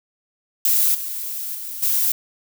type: noise with level steps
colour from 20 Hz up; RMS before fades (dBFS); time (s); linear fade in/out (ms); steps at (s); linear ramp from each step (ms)
violet; -17 / -28 / -31 / -19; 0.65-2.12; 2; 0.94 / 1.54 / 1.82; 10
effects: none